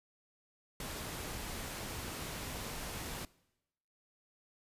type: noise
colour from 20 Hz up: pink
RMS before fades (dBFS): -42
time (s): 0.8-3.25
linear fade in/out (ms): 2
effects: noise-tail reverb RT60 0.9 s tail -22 dB re dry + resampled to 32000 Hz